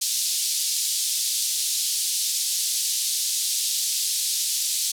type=band-pass noise; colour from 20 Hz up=pink; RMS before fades=-25 dBFS; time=0.01-4.92 s; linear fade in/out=10 ms; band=4000 to 12000 Hz; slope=24 dB/octave; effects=none